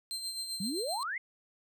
30% pulse tone with tremolo, 4139 Hz, C8, 20 cents flat, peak -31 dBFS, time 0.11-1.03 s, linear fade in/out 0 ms, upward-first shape sine, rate 7.7 Hz, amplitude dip 50%
sine exponential sweep, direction up, 174.61 to 2178 Hz, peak -33 dBFS, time 0.6-1.18 s, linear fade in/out 5 ms
effects none

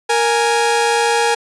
sawtooth tone pair together, 466.2 / 830.7 Hz, A#4 / G#5, 0 / 0 cents, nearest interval minor seventh, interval 1000 cents, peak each -12 dBFS, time 0.09-1.35 s, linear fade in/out 10 ms, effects resampled to 24000 Hz

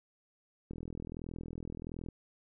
click train, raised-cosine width 3 ms, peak -29 dBFS, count 58, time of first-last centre 0.71-2.087 s, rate 41.4 Hz, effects none

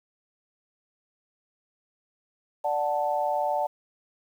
sine chord, D major, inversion none, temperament equal, 587.3 / 740 / 880 Hz, D5 / F#5 / A5, 0 / 0 / 0 cents, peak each -28 dBFS, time 2.64-3.67 s, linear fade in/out 10 ms, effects 9-bit

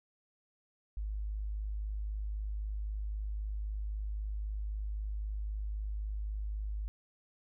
sine tone, 51.91 Hz, G#1, in tune, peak -34 dBFS, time 0.97-6.88 s, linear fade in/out 0 ms, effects none

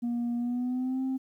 sine tone with pitch glide, 238.3 to 262.9 Hz, A#3 to C4, +38 to +8 cents, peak -25 dBFS, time 0.02-1.18 s, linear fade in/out 20 ms, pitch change +170 cents, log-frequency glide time 0.37-1.02 s, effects tanh soft clip ceiling -26 dBFS + 11-bit

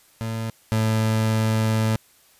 30% pulse tone pair in turn, 112.7 / 110.32 Hz, A2 / A2, +42 / +5 cents, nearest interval unison, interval 37 cents, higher first, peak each -23 / -16 dBFS, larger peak second, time 0.21-0.5 / 0.72-1.96 s, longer second, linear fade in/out 0 ms, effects white hiss -56 dBFS RMS until 2.39 s + resampled to 32000 Hz

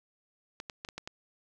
clicks, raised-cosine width 0.2 ms, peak -22 dBFS, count 6, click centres 0.601 / 0.698 / 0.849 / 0.888 / 0.98 / 1.075 s, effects none

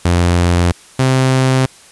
sawtooth tone pair in turn, 87.31 / 130.82 Hz, F2 / C3, 0 / 0 cents, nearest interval perfect fifth, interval 700 cents, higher second, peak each -6 dBFS, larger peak neither, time 0.05-0.72 / 0.99-1.66 s, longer neither, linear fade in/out 5 ms, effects white hiss -42 dBFS RMS until 1.91 s + resampled to 24000 Hz

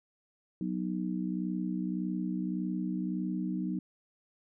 sine chord, B major, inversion second, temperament just, 185.21 / 246.9 / 308.7 Hz, F#3 / B3 / D#4, +2 / 0 / -14 cents, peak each -33 / -37 / -36 dBFS, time 0.61-3.79 s, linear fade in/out 2 ms, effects none

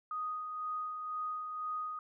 sine tone with tremolo, 1244.5 Hz, D#6, in tune, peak -34 dBFS, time 0.11-1.99 s, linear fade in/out 2 ms, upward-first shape sine, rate 2 Hz, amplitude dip 40%, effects none

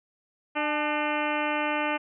harmonic tone with a mistuned harmonic, 300 Hz, D4, 37 cents sharp, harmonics 1 / 2 / 3 / 4 / 5 / 6 / 7 / 8 / 9 / 10, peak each -32 / -32 / -31 / -34 / -35 / -38 / -36 / -35 / -36 / -41 dBFS, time 0.55-1.98 s, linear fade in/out 20 ms, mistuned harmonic 3, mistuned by -47 cents, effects none

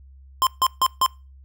square tone bursts, 1046.5 Hz, C6, in tune, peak -16 dBFS, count 4, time 0.42-1.062 s, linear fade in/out 0 ms, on 48 ms, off 150 ms, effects noise-tail reverb RT60 0.3 s tail -24 dB re dry + added 67 Hz sine -44 dBFS peak until 1.44 s

